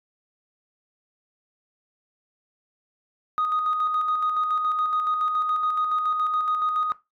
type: tone with tremolo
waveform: sine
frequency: 1244.5 Hz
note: D#6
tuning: in tune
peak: -19 dBFS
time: 3.38-6.92 s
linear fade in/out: 0 ms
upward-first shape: square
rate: 7.1 Hz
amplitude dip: 40%
effects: noise-tail reverb RT60 0.2 s tail -17 dB re dry + tanh soft clip ceiling -17 dBFS